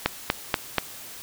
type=click train; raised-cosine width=0.3 ms; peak=-3 dBFS; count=4; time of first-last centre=0.06-0.783 s; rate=4.15 Hz; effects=white hiss -41 dBFS RMS until 1.22 s